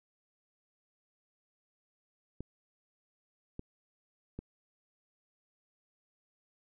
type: clicks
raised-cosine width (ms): 3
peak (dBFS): -27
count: 3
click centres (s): 2.406 / 3.594 / 4.39
effects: none